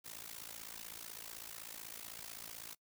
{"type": "noise with amplitude modulation", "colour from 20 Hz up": "white", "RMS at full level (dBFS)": -45, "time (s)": [0.04, 2.75], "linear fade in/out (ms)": 20, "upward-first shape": "sine", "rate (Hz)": 55.9, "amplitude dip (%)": 90, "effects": ["noise-tail reverb RT60 0.1 s tail -23 dB re dry"]}